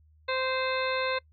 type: harmonic tone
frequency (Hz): 520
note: C5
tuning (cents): -11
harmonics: 1 / 2 / 3 / 4 / 5 / 7 / 8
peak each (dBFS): -30 / -33 / -35 / -36 / -37 / -38 / -39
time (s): 0.28-1.19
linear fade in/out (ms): 10
effects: noise-tail reverb RT60 0.1 s tail -24 dB re dry + added 77 Hz sine -57 dBFS peak until 1.32 s